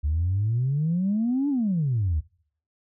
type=exponential two-way sweep; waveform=sine; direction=up then down; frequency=71 to 293.7 to 71 Hz; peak=-20 dBFS; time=0.03-2.21 s; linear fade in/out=20 ms; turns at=1.49 s; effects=noise-tail reverb RT60 0.6 s tail -25 dB re dry + tanh soft clip ceiling -17 dBFS